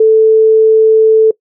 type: tone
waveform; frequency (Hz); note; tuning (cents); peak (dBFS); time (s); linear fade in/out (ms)
sine; 440; A4; 0; -3; 0-1.31; 5
effects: noise-tail reverb RT60 0.1 s tail -22 dB re dry